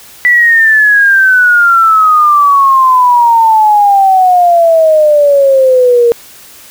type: exponential sweep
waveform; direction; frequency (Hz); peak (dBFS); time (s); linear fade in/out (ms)
sine; down; 1975 to 466.2; -3; 0.25-6.12; 0
effects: white hiss -35 dBFS RMS until 6.7 s